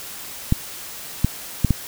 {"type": "clicks", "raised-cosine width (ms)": 5, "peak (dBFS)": -3, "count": 4, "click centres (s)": [0.524, 1.246, 1.647, 1.707], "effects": ["white hiss -35 dBFS RMS until 1.87 s"]}